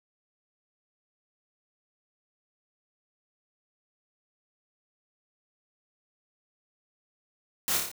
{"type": "noise with echo", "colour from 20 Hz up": "white", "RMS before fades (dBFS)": -28, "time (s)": [7.68, 7.77], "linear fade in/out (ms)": 0, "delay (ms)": 29, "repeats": 5, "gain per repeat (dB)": -3, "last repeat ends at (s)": 7.915, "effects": []}